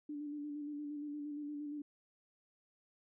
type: tone with vibrato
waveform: sine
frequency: 293.7 Hz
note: D4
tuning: in tune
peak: -40 dBFS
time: 0.09-1.82 s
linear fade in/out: 5 ms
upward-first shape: square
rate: 8.6 Hz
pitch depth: 25 cents each way
effects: none